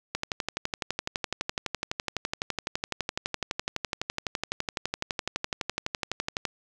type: click train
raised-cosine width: 0.2 ms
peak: -11 dBFS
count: 76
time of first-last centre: 0.15-6.453 s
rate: 11.9 Hz
effects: none